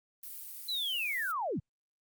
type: noise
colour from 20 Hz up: violet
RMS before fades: -44 dBFS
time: 0.23-1.32 s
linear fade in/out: 5 ms
type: linear sweep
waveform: sine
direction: down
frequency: 4105 to 92.8 Hz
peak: -31 dBFS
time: 0.68-1.6 s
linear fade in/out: 10 ms
effects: Opus 24 kbps